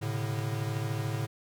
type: tone cluster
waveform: square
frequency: 109.5 / 130.6 / 143.8 Hz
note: A2 / C3 / D3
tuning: -8 / -3 / -36 cents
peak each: -33 / -39 / -36 dBFS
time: 0.01-1.27 s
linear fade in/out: 20 ms
effects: none